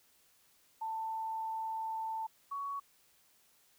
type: tone pair in turn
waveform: sine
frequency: 889 / 1120.1 Hz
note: A5 / C#6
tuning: +18 / +18 cents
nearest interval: major third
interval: 400 cents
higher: second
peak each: -35 / -36 dBFS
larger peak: first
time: 0.81-2.27 / 2.51-2.8 s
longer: first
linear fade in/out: 10 ms
effects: white hiss -68 dBFS RMS until 3.78 s